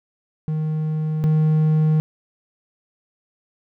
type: tone pair in turn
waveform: triangle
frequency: 155.56 / 155.56 Hz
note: D#3 / D#3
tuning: 0 / 0 cents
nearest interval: unison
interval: 0 cents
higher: neither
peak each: -18 / -12 dBFS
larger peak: second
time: 0.48-1.24 / 1.24-2 s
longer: neither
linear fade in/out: 0 ms
effects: none